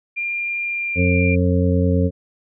sine tone with pitch glide, 2396 to 2381 Hz, D7 to D7, +34 to +23 cents, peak -21 dBFS, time 0.16-1.36 s, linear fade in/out 20 ms, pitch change -11 cents, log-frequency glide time 0.64-1.04 s
harmonic tone, 89.5 Hz, F2, 43 cents sharp, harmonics 1 / 2 / 3 / 5 / 6, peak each -17 / -20 / -22 / -24 / -25 dBFS, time 0.95-2.11 s, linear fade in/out 50 ms
effects none

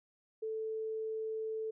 sine tone, 440 Hz, A4, in tune, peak -35 dBFS, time 0.42-1.71 s, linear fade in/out 10 ms, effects none

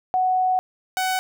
sine / sawtooth tone pair in turn, 742 / 748.9 Hz, F#5 / F#5, +5 / +21 cents, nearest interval unison, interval 16 cents, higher second, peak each -17 dBFS, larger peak neither, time 0.14-0.59 / 0.97-1.19 s, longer first, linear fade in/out 0 ms, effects none

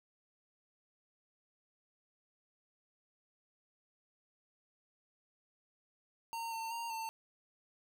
square tone with pitch steps, 918 / 903 / 928 / 899 Hz, A#5 / A5 / A#5 / A5, -27 / +45 / -8 / +37 cents, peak -39 dBFS, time 6.33-7.09 s, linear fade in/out 0 ms, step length 190 ms, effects none

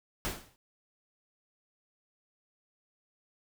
pink noise with exponential decay, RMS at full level -31 dBFS, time 0.25-0.56 s, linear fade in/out 0 ms, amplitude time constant 67 ms, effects none

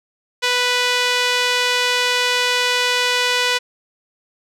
sawtooth tone with band-pass filter, 493.9 Hz, B4, in tune, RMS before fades -18 dBFS, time 0.42-3.59 s, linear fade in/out 20 ms, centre 3200 Hz, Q 0.99, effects none

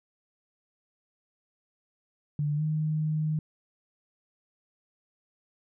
sine tone with pitch glide, 147.6 to 154.67 Hz, D3 to D#3, +9 to -10 cents, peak -25 dBFS, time 2.39-3.39 s, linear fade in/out 2 ms, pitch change +81 cents, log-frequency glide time 2.56-2.62 s, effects none

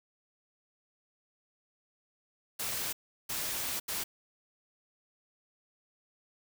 white noise bursts at uneven times, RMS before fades -35 dBFS, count 3, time 2.59-2.93 / 3.29-3.8 / 3.88-4.04 s, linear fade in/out 10 ms, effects none

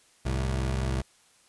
25% pulse tone pair together, 65.34 / 110 Hz, C2 / A2, -2 / 0 cents, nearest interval major sixth, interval 902 cents, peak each -23 / -32 dBFS, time 0.25-1.02 s, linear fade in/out 10 ms, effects white hiss -61 dBFS RMS until 1.48 s + resampled to 24000 Hz

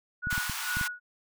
sine tone with tremolo, 1461 Hz, F#6, 22 cents flat, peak -28 dBFS, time 0.22-1 s, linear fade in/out 20 ms, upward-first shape sine, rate 2.2 Hz, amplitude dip 95%
clicks, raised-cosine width 5 ms, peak -23 dBFS, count 6, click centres 0.271 / 0.328 / 0.379 / 0.497 / 0.77 / 0.812 s
pink high-pass noise, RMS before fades -35 dBFS, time 0.3-0.88 s, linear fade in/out 10 ms, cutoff 890 Hz, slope 48 dB/octave
effects none

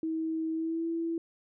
sine tone with pitch glide, 321.2 to 331.8 Hz, E4 to E4, -45 to +11 cents, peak -29 dBFS, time 0.03-1.18 s, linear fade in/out 2 ms, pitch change +56 cents, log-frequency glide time 0.53-0.87 s, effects none

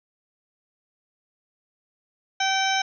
harmonic tone, 772 Hz, G5, 27 cents flat, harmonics 1 / 2 / 3 / 4 / 5 / 7 / 8, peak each -24 / -27 / -29 / -30 / -31 / -32 / -33 dBFS, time 2.4-2.82 s, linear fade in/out 5 ms, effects none

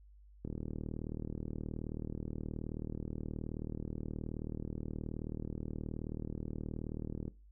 click train, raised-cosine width 3 ms, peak -27 dBFS, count 266, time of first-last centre 0.45-7.28 s, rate 38.8 Hz, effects noise-tail reverb RT60 0.3 s tail -19 dB re dry + added 50 Hz sine -56 dBFS peak until 7.51 s

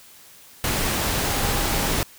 sine tone in noise, 808 Hz, G#5, 48 cents flat, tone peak -33 dBFS, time 1.26-1.86 s, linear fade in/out 0 ms, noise pink, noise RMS -23 dBFS, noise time 0.64-2.03 s, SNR -13 dB, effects white hiss -48 dBFS RMS until 2.18 s

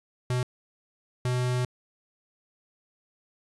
square tone bursts at uneven times, 125 Hz, B2, 21 cents sharp, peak -25 dBFS, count 2, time 0.3-0.43 / 1.25-1.65 s, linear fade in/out 2 ms, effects resampled to 24000 Hz + 10-bit

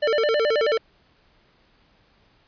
square tone with vibrato, 517 Hz, C5, 21 cents flat, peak -19 dBFS, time 0.02-0.78 s, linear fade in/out 10 ms, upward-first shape square, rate 9.3 Hz, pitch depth 240 cents each way, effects pink hiss -60 dBFS RMS until 2.47 s + resampled to 11025 Hz

